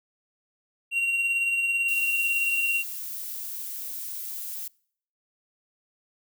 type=tone with tremolo; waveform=triangle; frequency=2752 Hz; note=F7; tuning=26 cents flat; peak=-19 dBFS; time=0.91-2.84 s; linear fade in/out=50 ms; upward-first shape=sine; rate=18 Hz; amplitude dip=35%
type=noise; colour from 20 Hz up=violet; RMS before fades=-35 dBFS; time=1.88-4.68 s; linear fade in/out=5 ms
effects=noise-tail reverb RT60 0.6 s tail -25 dB re dry